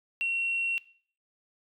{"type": "tone", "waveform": "sine", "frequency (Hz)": 2731, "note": "F7", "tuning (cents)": -39, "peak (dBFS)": -25, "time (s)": [0.21, 0.78], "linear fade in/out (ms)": 0, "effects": ["noise-tail reverb RT60 0.5 s tail -20 dB re dry", "tanh soft clip ceiling -21 dBFS"]}